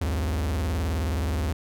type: tone with vibrato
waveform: 45% pulse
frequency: 78 Hz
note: D#2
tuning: 5 cents sharp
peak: -24 dBFS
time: 0.01-1.53 s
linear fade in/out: 5 ms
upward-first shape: sine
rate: 19 Hz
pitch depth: 290 cents each way
effects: none